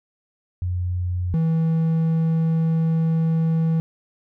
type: tone pair in turn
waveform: sine / triangle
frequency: 89.6 / 162.44 Hz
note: F2 / E3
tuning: +45 / -25 cents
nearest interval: minor seventh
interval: 1030 cents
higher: second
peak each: -21 / -15 dBFS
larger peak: second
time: 0.62-1.34 / 1.34-3.8 s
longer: second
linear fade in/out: 0 ms
effects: none